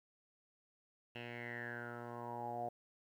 10% pulse tone with low-pass filter sweep, 119.4 Hz, A#2, 42 cents sharp, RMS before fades -45 dBFS, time 1.15-2.69 s, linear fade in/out 5 ms, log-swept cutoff 2700 to 680 Hz, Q 9.3, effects 12-bit

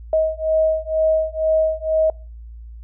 sine beating tone pair, 632 / 634.1 Hz, D#5 / D#5, +27 / +33 cents, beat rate 2.1 Hz, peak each -19 dBFS, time 0.13-2.1 s, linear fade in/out 2 ms, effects noise-tail reverb RT60 0.4 s tail -25 dB re dry + added 57 Hz sine -34 dBFS peak until 2.83 s

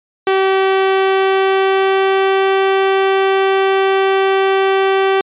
sawtooth tone with pitch glide, 384.1 to 386.5 Hz, G4 to G4, -35 to -24 cents, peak -7 dBFS, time 0.27-5.21 s, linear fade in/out 2 ms, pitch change +11 cents, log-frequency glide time 0.87-2.54 s, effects resampled to 8000 Hz

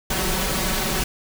pink noise with comb filter, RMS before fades -23 dBFS, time 0.1-1.04 s, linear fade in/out 5 ms, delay 5.3 ms, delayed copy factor +0.9, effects none

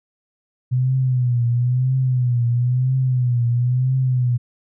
sine tone with vibrato, 124.9 Hz, B2, 20 cents sharp, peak -15 dBFS, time 0.71-4.38 s, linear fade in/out 20 ms, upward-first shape triangle, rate 1 Hz, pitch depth 96 cents each way, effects none

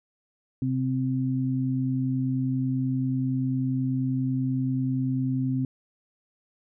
sine tone pair together, 130.3 / 260.6 Hz, C3 / C4, -7 / -7 cents, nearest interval octave, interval 1200 cents, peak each -26 dBFS, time 0.62-5.65 s, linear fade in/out 2 ms, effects none

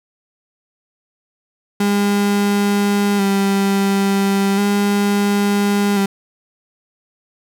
35% pulse tone with vibrato, 200 Hz, G3, 35 cents sharp, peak -12 dBFS, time 1.8-6.06 s, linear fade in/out 5 ms, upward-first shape square, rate 0.36 Hz, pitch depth 24 cents each way, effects none

